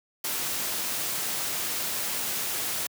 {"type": "noise", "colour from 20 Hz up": "white", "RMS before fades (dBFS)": -30, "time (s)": [0.24, 2.87], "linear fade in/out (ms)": 5, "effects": ["high-pass 100 Hz 12 dB/octave"]}